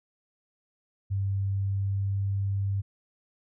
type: tone with pitch glide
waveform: sine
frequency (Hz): 98.1 to 98.73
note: G2 to G2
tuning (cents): +2 to +13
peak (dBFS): -25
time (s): 1.1-2.82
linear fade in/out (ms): 20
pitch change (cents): +11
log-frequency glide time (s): 1.52-2.22
effects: none